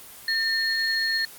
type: tone pair together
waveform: sine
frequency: 1805 / 4293 Hz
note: A6 / C8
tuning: +44 / +44 cents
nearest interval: octave + minor third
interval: 1500 cents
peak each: -24 dBFS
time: 0.28-1.25 s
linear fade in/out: 2 ms
effects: white hiss -44 dBFS RMS until 1.38 s + Opus 24 kbps